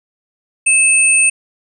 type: tone pair together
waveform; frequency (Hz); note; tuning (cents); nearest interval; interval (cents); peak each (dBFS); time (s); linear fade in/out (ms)
sine; 2612 / 8816; E7 / C#9; -17 / -11; octave + major sixth; 2106; -11; 0.66-1.3; 10
effects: none